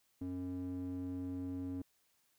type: tone with band-pass filter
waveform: square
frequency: 91 Hz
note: F#2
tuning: 28 cents flat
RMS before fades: -41 dBFS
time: 0.21-1.82 s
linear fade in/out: 5 ms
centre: 240 Hz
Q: 3.9
effects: white hiss -75 dBFS RMS until 2.38 s